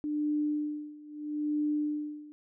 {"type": "tone with tremolo", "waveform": "sine", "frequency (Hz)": 298.6, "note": "D4", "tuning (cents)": 29, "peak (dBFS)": -26, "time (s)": [0.04, 2.32], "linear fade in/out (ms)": 0, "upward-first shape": "sine", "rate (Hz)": 0.77, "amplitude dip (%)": 90, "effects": []}